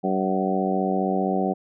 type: harmonic tone with a mistuned harmonic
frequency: 95.2 Hz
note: F#2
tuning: 50 cents sharp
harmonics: 2 / 3 / 4 / 5 / 6 / 7 / 8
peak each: -25 / -29 / -28 / -31 / -31 / -32 / -27 dBFS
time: 0.03-1.54 s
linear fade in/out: 20 ms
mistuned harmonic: 8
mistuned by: -26 cents
effects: none